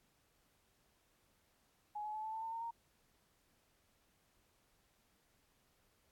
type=tone with pitch steps; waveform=sine; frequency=838 / 850.2 / 862.6 / 875.1 / 887.8 / 900.7 / 913.8 / 927.1 Hz; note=G#5 / G#5 / A5 / A5 / A5 / A5 / A#5 / A#5; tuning=+15 / +40 / -35 / -10 / +15 / +40 / -35 / -10 cents; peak=-40 dBFS; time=1.95-2.71 s; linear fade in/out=10 ms; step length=95 ms; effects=pink hiss -75 dBFS RMS until 6.11 s + AAC 64 kbps